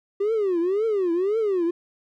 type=tone with vibrato; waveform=triangle; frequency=389 Hz; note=G4; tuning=13 cents flat; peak=-17 dBFS; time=0.2-1.71 s; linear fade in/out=10 ms; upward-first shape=triangle; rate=1.9 Hz; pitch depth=290 cents each way; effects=tanh soft clip ceiling -15 dBFS